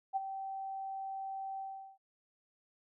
sine tone with ADSR envelope, 775 Hz, G5, 20 cents flat, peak -28 dBFS, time 0.13-1.98 s, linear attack 33 ms, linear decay 22 ms, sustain -10 dB, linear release 390 ms, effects none

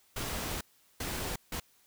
pink noise bursts at uneven times, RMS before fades -36 dBFS, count 3, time 0.16-0.61 / 1-1.36 / 1.52-1.6 s, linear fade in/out 5 ms, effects white hiss -66 dBFS RMS until 1.86 s

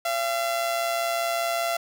sawtooth tone with amplitude modulation, 680 Hz, F5, 46 cents flat, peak -18 dBFS, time 0.05-1.77 s, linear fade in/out 5 ms, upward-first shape sine, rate 125 Hz, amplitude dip 45%, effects none

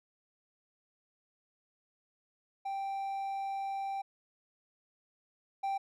triangle tone pair in turn, 784 / 784 Hz, G5 / G5, 0 / 0 cents, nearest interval unison, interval 0 cents, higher neither, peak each -32 / -29 dBFS, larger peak second, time 2.65-4.02 / 5.63-5.78 s, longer first, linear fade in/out 10 ms, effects none

